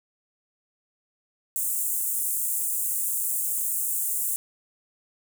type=high-pass noise; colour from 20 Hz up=pink; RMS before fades=-27 dBFS; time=1.56-4.36 s; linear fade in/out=0 ms; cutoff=7700 Hz; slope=48 dB/octave; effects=none